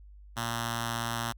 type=tone with notch filter; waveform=5% pulse; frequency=116.54 Hz; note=A#2; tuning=in tune; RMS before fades=-33 dBFS; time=0.36-1.33 s; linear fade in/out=20 ms; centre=440 Hz; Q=0.65; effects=added 50 Hz sine -48 dBFS peak until 1.37 s